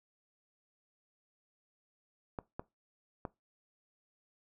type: clicks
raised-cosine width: 1 ms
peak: -24 dBFS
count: 3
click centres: 2.388 / 2.595 / 3.252 s
effects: noise-tail reverb RT60 0.2 s tail -20 dB re dry